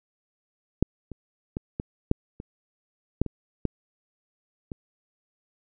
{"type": "clicks", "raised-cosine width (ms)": 3, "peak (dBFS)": [-6, -24, -16, -16, -6, -24, -7, -19, -11, -21], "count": 10, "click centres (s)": [0.826, 1.117, 1.569, 1.799, 2.114, 2.401, 3.216, 3.263, 3.653, 4.718], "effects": []}